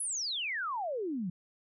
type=exponential sweep; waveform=sine; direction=down; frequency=11000 to 167.2 Hz; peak=-32 dBFS; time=0-1.3 s; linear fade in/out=5 ms; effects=none